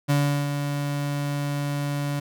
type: tone with ADSR envelope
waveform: 35% pulse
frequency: 143.7 Hz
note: D3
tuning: 37 cents flat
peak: -16 dBFS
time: 0.08-2.2 s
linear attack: 23 ms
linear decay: 370 ms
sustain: -7 dB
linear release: 9 ms
effects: none